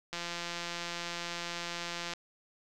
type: click train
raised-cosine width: 0.2 ms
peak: -20 dBFS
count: 346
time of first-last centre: 0.13-2.136 s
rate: 172 Hz
effects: none